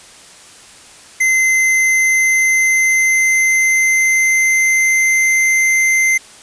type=tone with pitch glide; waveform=square; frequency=2065 to 2078 Hz; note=C7 to C7; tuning=-23 to -12 cents; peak=-11 dBFS; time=1.2-6.18 s; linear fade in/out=10 ms; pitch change=+11 cents; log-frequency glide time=1.78-5.66 s; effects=white hiss -40 dBFS RMS until 6.42 s + resampled to 22050 Hz